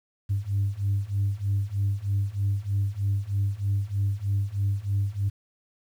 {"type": "beating tone pair", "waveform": "sine", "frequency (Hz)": [98, 101.2], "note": ["G2", "G#2"], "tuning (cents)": [0, -44], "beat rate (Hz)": 3.2, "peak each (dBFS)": [-26, -25], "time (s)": [0.29, 5.3], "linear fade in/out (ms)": 20, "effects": ["tanh soft clip ceiling -18 dBFS", "9-bit"]}